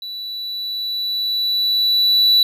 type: tone with level ramp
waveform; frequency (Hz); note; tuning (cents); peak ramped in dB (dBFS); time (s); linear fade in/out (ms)
triangle; 3951; B7; 0; -26 to -8; 0.02-2.43; 2
effects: none